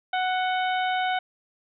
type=harmonic tone with a mistuned harmonic; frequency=740 Hz; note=F#5; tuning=in tune; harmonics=1 / 2 / 3 / 4 / 5; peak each=-24 / -30 / -34 / -36 / -38 dBFS; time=0.13-1.19 s; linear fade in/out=5 ms; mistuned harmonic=4; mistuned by=+36 cents; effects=none